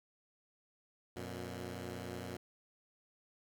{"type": "tone pair together", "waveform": "10% pulse", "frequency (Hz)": [90.67, 119.5], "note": ["F#2", "A#2"], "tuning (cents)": [-35, 43], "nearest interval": "perfect fourth", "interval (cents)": 478, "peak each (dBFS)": [-36, -37], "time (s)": [1.16, 2.37], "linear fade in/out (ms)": 5, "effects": []}